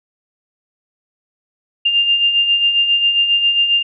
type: beating tone pair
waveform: sine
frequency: 2794 / 2801.4 Hz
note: F7 / F7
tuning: 0 / +5 cents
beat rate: 7.4 Hz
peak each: -21 / -12 dBFS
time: 1.85-3.83 s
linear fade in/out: 10 ms
effects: none